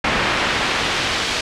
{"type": "noise with band-pass filter sweep", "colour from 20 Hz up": "brown", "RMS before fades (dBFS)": -20, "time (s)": [0.04, 1.41], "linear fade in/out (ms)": 5, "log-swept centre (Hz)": [2000, 4200], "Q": 0.87, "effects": ["low-pass 9000 Hz 12 dB/octave"]}